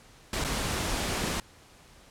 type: noise with dropouts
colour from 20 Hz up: pink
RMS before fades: -30 dBFS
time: 0.33-1.4 s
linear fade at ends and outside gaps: 2 ms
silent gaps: 0.441-0.446 s
effects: pink hiss -55 dBFS RMS until 2.1 s + low-pass 10000 Hz 12 dB/octave